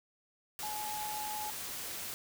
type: tone in noise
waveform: sine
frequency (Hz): 848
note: G#5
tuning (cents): +36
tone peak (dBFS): -38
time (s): 0.63-1.5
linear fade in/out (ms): 0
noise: white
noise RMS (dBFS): -41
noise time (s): 0.59-2.14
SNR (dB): 0
effects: none